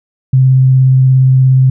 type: tone with vibrato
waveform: sine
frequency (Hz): 130.81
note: C3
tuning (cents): 0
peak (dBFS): -4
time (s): 0.33-1.7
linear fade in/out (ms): 5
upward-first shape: square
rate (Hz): 17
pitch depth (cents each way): 9
effects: none